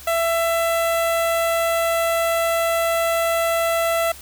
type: tone with notch filter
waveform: sawtooth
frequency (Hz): 667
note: E5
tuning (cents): +20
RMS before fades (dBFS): -20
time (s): 0.07-4.12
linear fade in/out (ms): 5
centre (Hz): 5100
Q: 1.4
effects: added 69 Hz sine -45 dBFS peak until 4.21 s + white hiss -41 dBFS RMS until 4.21 s